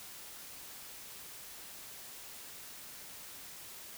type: silence
effects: white hiss -49 dBFS RMS until 3.97 s